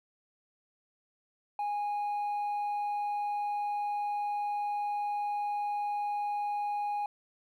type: tone with hard clipping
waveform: triangle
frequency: 825 Hz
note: G#5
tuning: 12 cents flat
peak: -29 dBFS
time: 1.59-7.06 s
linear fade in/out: 2 ms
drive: 1 dB
effects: none